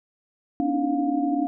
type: tone cluster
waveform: sine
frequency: 247.5 / 283.9 / 304.3 / 316.6 / 706 Hz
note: B3 / C#4 / D#4 / D#4 / F5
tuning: +4 / +41 / -38 / +30 / +19 cents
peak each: -31 / -23 / -30 / -32 / -28 dBFS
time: 0.6-1.47 s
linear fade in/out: 0 ms
effects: none